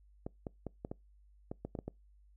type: clicks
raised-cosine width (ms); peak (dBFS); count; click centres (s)
2; -26; 10; 0.265 / 0.468 / 0.667 / 0.849 / 0.915 / 1.515 / 1.65 / 1.752 / 1.789 / 1.88
effects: noise-tail reverb RT60 0.2 s tail -25 dB re dry + added 50 Hz sine -60 dBFS peak until 2.36 s